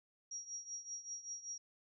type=tone with tremolo; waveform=sine; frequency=5680 Hz; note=F8; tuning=28 cents sharp; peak=-40 dBFS; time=0.31-1.58 s; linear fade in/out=5 ms; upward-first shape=triangle; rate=5.2 Hz; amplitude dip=85%; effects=none